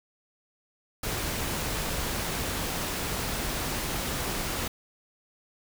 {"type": "noise", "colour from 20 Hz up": "pink", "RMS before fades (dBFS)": -31, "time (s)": [1.03, 4.68], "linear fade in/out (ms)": 5, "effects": []}